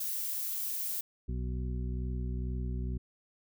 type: noise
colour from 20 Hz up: violet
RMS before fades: -35 dBFS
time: 0-1.01 s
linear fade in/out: 5 ms
type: harmonic tone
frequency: 62.2 Hz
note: B1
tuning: 13 cents sharp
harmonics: 1 / 2 / 3 / 4 / 6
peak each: -33 / -39 / -43 / -45 / -49 dBFS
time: 1.28-2.98 s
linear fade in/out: 10 ms
effects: none